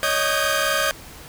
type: tone cluster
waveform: sawtooth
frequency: 561 / 627 / 1230 / 1542 / 1625 Hz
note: C#5 / D#5 / D#6 / G6 / G#6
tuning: +21 / +13 / -20 / -29 / -38 cents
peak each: -22 dBFS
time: 0.03-0.91 s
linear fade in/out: 0 ms
effects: pink hiss -41 dBFS RMS until 1.28 s